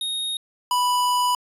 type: tone pair in turn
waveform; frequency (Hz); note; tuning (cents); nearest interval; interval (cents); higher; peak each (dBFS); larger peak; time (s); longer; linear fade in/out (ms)
square; 3729 / 987.7; A#7 / B5; 0 / 0; octave + major seventh; 2300; first; -25 / -19; second; 0.01-0.37 / 0.71-1.35; second; 2
effects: resampled to 32000 Hz